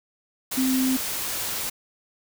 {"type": "tone in noise", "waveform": "sine", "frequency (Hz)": 260.2, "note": "C4", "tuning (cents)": -9, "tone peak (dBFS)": -20, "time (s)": [0.57, 0.97], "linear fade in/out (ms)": 10, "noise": "white", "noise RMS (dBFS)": -29, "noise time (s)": [0.51, 1.7], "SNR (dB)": 6, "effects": []}